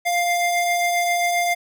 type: tone pair together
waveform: square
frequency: 698.5 / 2103 Hz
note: F5 / C7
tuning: 0 / +8 cents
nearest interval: octave + perfect fifth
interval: 1908 cents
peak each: -20 / -25 dBFS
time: 0.05-1.55 s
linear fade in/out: 20 ms
effects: none